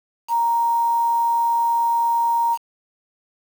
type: tone with quantisation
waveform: sine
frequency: 932.3 Hz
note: A#5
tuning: in tune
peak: -16 dBFS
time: 0.28-2.58 s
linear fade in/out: 50 ms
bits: 6
effects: none